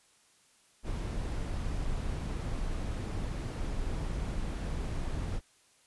brown noise, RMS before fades -34 dBFS, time 0.83-5.41 s, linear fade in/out 50 ms, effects white hiss -65 dBFS RMS until 5.86 s + resampled to 24000 Hz

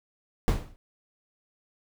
brown noise with exponential decay, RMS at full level -18 dBFS, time 0.48-0.76 s, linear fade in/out 0 ms, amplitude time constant 60 ms, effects none

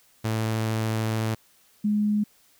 sawtooth / sine tone pair in turn, 110.8 / 209.2 Hz, A2 / G#3, +13 / +13 cents, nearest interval major seventh, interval 1100 cents, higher second, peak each -20 / -20 dBFS, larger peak neither, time 0.24-1.35 / 1.84-2.24 s, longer first, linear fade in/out 10 ms, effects white hiss -60 dBFS RMS until 2.59 s

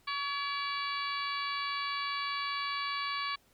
harmonic tone with a mistuned harmonic, 565 Hz, C#5, 33 cents sharp, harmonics 2 / 3 / 4 / 5 / 6 / 7 / 8, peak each -35 / -42 / -39 / -45 / -44 / -45 / -42 dBFS, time 0.07-3.36 s, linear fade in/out 10 ms, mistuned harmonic 4, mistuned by +35 cents, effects pink hiss -67 dBFS RMS until 3.53 s

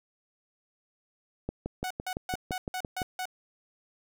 click train, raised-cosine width 2 ms, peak -19 dBFS, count 10, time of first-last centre 1.49-3.018 s, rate 5.89 Hz
sawtooth tone bursts, 740 Hz, F#5, in tune, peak -28 dBFS, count 7, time 1.84-3.255 s, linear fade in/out 2 ms, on 65 ms, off 160 ms
effects none

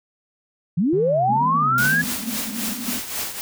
sine linear sweep, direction up, 148.3 to 1700 Hz, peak -16 dBFS, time 0.77-2.02 s, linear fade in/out 10 ms
triangle tone with vibrato, 144.9 Hz, D3, 23 cents flat, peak -24 dBFS, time 0.93-2.04 s, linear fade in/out 0 ms, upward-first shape sine, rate 2.1 Hz, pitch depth 240 cents each way
white band-pass noise, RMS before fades -31 dBFS, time 1.27-3 s, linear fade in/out 20 ms, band 200 to 260 Hz, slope 96 dB/octave
white noise with tremolo, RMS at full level -25 dBFS, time 1.78-3.41 s, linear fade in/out 0 ms, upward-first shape triangle, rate 3.7 Hz, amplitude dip 70%
effects none

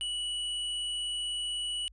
triangle tone with tanh clipping, 2944 Hz, F#7, 9 cents flat, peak -33 dBFS, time 0.01-1.88 s, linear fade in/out 0 ms, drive 17 dB, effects added 50 Hz sine -53 dBFS peak until 1.92 s + resampled to 24000 Hz

